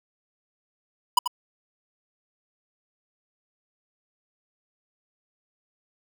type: tone with echo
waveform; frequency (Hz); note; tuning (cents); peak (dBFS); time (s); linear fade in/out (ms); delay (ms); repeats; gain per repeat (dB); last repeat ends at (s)
square; 987.8; B5; 0; -14; 1.17-1.19; 5; 87; 1; -9; 1.277
effects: none